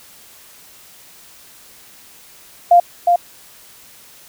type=tone with echo; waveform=sine; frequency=698.5 Hz; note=F5; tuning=in tune; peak=-5 dBFS; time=2.71-2.8 s; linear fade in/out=5 ms; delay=360 ms; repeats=1; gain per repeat=-4 dB; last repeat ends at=3.16 s; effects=white hiss -44 dBFS RMS until 4.28 s